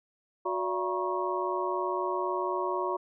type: tone cluster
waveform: sine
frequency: 366.2 / 578 / 676 / 953 / 1097 Hz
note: F#4 / D5 / E5 / A#5 / C#6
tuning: -18 / -28 / +43 / +38 / -18 cents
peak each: -32 / -36 / -38 / -33 / -34 dBFS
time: 0.45-2.97 s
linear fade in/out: 10 ms
effects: none